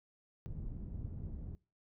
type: low-pass noise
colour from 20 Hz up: pink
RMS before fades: -43 dBFS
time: 0.46-1.55 s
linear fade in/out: 0 ms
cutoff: 170 Hz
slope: 12 dB/octave
effects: noise-tail reverb RT60 0.3 s tail -21 dB re dry